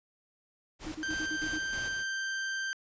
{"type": "noise with tremolo", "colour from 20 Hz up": "pink", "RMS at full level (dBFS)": -43, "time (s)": [0.79, 2.05], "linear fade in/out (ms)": 50, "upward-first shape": "square", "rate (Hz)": 3.2, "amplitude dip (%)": 55}
{"type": "tone bursts", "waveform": "sine", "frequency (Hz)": 311.1, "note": "D#4", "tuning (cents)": 0, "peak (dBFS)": -35, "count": 7, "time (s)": [0.86, 1.589], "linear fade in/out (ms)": 10, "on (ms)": 63, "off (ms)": 48}
{"type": "tone", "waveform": "40% pulse", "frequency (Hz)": 1568, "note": "G6", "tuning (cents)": 0, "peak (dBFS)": -31, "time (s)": [1.03, 2.73], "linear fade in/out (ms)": 0}
{"effects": ["resampled to 16000 Hz"]}